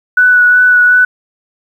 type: tone with vibrato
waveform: sine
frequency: 1480 Hz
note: F#6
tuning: in tune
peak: -4 dBFS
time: 0.17-1.05 s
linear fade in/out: 5 ms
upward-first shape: sine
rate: 2.7 Hz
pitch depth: 15 cents each way
effects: 7-bit